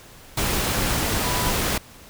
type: tone in noise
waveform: sine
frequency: 987.8 Hz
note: B5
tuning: in tune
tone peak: -28 dBFS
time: 1.24-1.51 s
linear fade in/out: 5 ms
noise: pink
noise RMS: -23 dBFS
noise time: 0.37-1.78 s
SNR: -8 dB
effects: pink hiss -46 dBFS RMS until 2.09 s